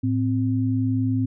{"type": "tone pair together", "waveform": "sine", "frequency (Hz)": [109.4, 260.2], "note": ["A2", "C4"], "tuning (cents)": [-9, -9], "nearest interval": "octave + minor third", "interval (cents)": 1500, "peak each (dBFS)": -22, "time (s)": [0.03, 1.26], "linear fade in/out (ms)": 10, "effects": []}